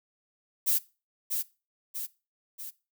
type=noise with echo; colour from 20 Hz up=violet; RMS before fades=-25 dBFS; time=0.66-0.79 s; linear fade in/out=20 ms; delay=640 ms; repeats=3; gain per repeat=-5 dB; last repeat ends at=2.71 s; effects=noise-tail reverb RT60 0.3 s tail -20 dB re dry